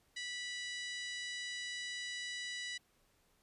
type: harmonic tone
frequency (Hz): 982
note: B5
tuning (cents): -10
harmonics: 2 / 3 / 4 / 5 / 6 / 7 / 8 / 9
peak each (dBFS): -43 / -48 / -46 / -52 / -54 / -56 / -57 / -58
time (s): 0.16-2.78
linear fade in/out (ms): 10
effects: pink hiss -73 dBFS RMS until 3.42 s + resampled to 32000 Hz